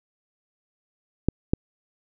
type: clicks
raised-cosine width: 3 ms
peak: -6 dBFS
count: 2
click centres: 1.286 / 1.535 s
effects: none